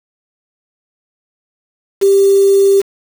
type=tone with quantisation; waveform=sine; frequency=393.9 Hz; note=G4; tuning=8 cents sharp; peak=-6 dBFS; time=2.01-2.82 s; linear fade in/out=20 ms; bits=4; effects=none